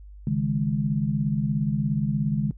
sine chord, C# suspended second, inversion none, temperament equal, 138.59 / 155.56 / 207.7 Hz, C#3 / D#3 / G#3, 0 / 0 / 0 cents, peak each -26 dBFS, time 0.27-2.51 s, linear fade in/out 2 ms, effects noise-tail reverb RT60 0.1 s tail -20 dB re dry + added 50 Hz sine -41 dBFS peak until 2.57 s

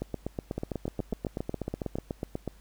two click trains, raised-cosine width 2 ms, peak -18 / -18 dBFS, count 21 / 11, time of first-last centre 0.02-2.477 / 0.58-1.956 s, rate 8.14 / 7.27 Hz, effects added 50 Hz sine -53 dBFS peak until 2.6 s + pink hiss -61 dBFS RMS until 2.6 s

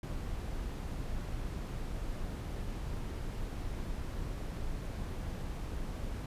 brown noise, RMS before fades -38 dBFS, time 0.03-6.26 s, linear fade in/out 2 ms, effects resampled to 32000 Hz

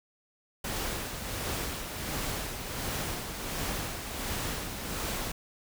pink noise with tremolo, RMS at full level -33 dBFS, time 0.64-5.32 s, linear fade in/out 5 ms, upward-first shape sine, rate 1.4 Hz, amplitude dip 45%, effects none

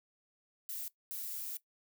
violet noise bursts at uneven times, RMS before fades -41 dBFS, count 2, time 0.69-0.88 / 1.11-1.57 s, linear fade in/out 0 ms, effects noise-tail reverb RT60 0.1 s tail -17 dB re dry

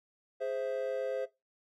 triangle chord, Ab augmented, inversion none, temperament equal, 415.3 / 523.3 / 659.3 Hz, Ab4 / C5 / E5, 0 / 0 / 0 cents, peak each -37 / -32 / -36 dBFS, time 0.4-1.26 s, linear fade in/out 20 ms, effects noise-tail reverb RT60 0.2 s tail -17 dB re dry

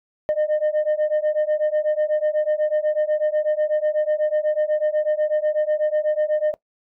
sine beating tone pair, 605 / 613.1 Hz, D#5 / D#5, -49 / -26 cents, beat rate 8.1 Hz, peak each -19 dBFS, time 0.29-6.54 s, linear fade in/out 0 ms, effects noise-tail reverb RT60 0.1 s tail -19 dB re dry + tanh soft clip ceiling -15 dBFS

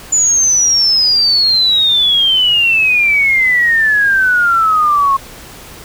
sine exponential sweep, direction down, 7040 to 1080 Hz, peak -8 dBFS, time 0.12-5.17 s, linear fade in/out 10 ms, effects pink hiss -34 dBFS RMS until 5.84 s

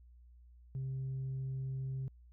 sine tone, 132.7 Hz, C3, 25 cents sharp, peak -34 dBFS, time 0.75-2.08 s, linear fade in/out 0 ms, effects tanh soft clip ceiling -34 dBFS + added 60 Hz sine -56 dBFS peak until 2.32 s

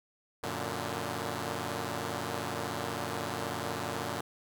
5% pulse chord, Gb augmented, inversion none, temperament equal, 92.5 / 116.54 / 146.83 Hz, Gb2 / Bb2 / D3, 0 / 0 / 0 cents, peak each -27 / -26 / -27 dBFS, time 0.43-4.21 s, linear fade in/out 5 ms, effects none

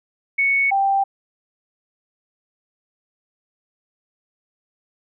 sine tone pair in turn, 2217 / 786 Hz, C#7 / G5, 0 / +4 cents, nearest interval octave + tritone, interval 1796 cents, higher first, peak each -15 dBFS, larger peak neither, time 0.38-0.71 / 0.71-1.04 s, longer neither, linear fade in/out 10 ms, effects none

